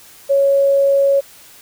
sine tone, 554.4 Hz, C#5, in tune, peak -10 dBFS, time 0.29-1.21 s, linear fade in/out 20 ms, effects white hiss -43 dBFS RMS until 1.61 s

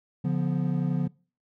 triangle chord, B diminished, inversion first, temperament equal with one note detuned, 143.56 / 174.61 / 246.9 Hz, D3 / F3 / B3, -39 / 0 / 0 cents, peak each -25 / -25 / -30 dBFS, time 0.24-1.08 s, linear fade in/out 10 ms, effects noise-tail reverb RT60 0.4 s tail -25 dB re dry

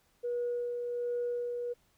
sine tone with tremolo, 482.9 Hz, B4, 39 cents flat, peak -29 dBFS, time 0.23-1.74 s, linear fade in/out 20 ms, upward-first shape sine, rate 1.3 Hz, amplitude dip 35%, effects tanh soft clip ceiling -26 dBFS + pink hiss -70 dBFS RMS until 1.97 s

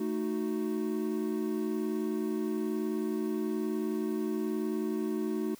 triangle chord, D# diminished, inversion second, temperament equal, 220 / 311.1 / 370 Hz, A3 / D#4 / F#4, 0 / 0 / 0 cents, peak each -32 dBFS, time 0-5.55 s, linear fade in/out 5 ms, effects white hiss -56 dBFS RMS until 5.59 s

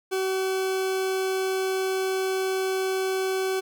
40% pulse tone, 379.6 Hz, F#4, 44 cents sharp, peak -23 dBFS, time 0.11-3.61 s, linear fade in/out 20 ms, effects none

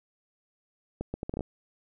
accelerating click train, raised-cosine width 2 ms, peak -19 dBFS, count 8, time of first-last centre 1.01-1.408 s, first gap 130 ms, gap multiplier 0.7, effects none

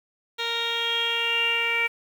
10% pulse tone with low-pass filter sweep, 464.9 Hz, A#4, 5 cents flat, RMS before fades -25 dBFS, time 0.38-1.88 s, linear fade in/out 20 ms, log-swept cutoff 4000 to 2400 Hz, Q 9, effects 8-bit

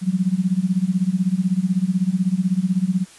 sine tone with tremolo, 185 Hz, F#3, in tune, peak -13 dBFS, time 0.01-3.06 s, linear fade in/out 50 ms, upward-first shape sine, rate 16 Hz, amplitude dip 90%, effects white hiss -46 dBFS RMS until 3.18 s + resampled to 24000 Hz

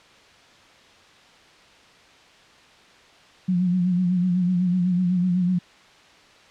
sine tone with vibrato, 180 Hz, F#3, 47 cents flat, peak -18 dBFS, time 3.48-5.59 s, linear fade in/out 10 ms, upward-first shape sine, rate 8 Hz, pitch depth 53 cents each way, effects white hiss -51 dBFS RMS until 6.5 s + low-pass 4000 Hz 12 dB/octave

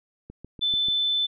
click train, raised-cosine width 3 ms, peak -27 dBFS, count 5, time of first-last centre 0.3-0.885 s, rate 6.84 Hz
sine tone, 3520 Hz, A7, in tune, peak -21 dBFS, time 0.61-1.27 s, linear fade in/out 20 ms
effects none

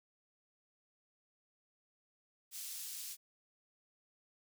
pink high-pass noise, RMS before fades -45 dBFS, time 2.51-3.17 s, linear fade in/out 50 ms, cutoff 5400 Hz, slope 12 dB/octave, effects none

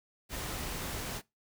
pink noise, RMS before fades -38 dBFS, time 0.29-1.22 s, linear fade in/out 50 ms, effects noise-tail reverb RT60 0.2 s tail -21 dB re dry

